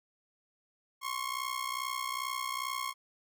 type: ring-modulated tone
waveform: sawtooth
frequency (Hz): 1082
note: C#6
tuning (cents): -42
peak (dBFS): -27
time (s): 1.01-2.94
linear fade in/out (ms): 50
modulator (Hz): 31.2
effects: none